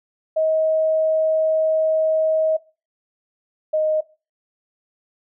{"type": "tone pair in turn", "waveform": "sine", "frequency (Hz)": [633, 621.4], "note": ["D#5", "D#5"], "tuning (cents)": [30, -2], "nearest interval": "unison", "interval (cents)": 32, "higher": "first", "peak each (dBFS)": -16, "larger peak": "neither", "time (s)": [[0.36, 2.57], [3.73, 4.01]], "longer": "first", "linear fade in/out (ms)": 10, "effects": ["noise-tail reverb RT60 0.3 s tail -18 dB re dry"]}